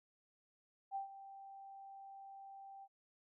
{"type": "tone with ADSR envelope", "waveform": "sine", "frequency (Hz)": 784, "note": "G5", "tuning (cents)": 0, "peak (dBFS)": -37, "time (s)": [0.91, 2.88], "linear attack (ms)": 45, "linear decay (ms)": 120, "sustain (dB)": -14, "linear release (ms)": 49, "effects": []}